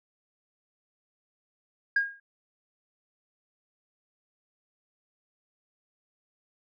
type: tone with exponential decay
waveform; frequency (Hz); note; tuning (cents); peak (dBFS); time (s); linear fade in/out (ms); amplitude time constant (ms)
sine; 1627; G#6; -36; -17; 1.96-2.2; 5; 52
effects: tanh soft clip ceiling -17 dBFS